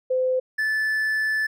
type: tone pair in turn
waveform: sine / triangle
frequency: 513 / 1745.1 Hz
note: C5 / A6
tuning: -34 / -15 cents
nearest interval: octave + major sixth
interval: 2119 cents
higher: second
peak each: -19 dBFS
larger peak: neither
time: 0.1-0.4 / 0.58-1.47 s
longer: second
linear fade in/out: 10 ms
effects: none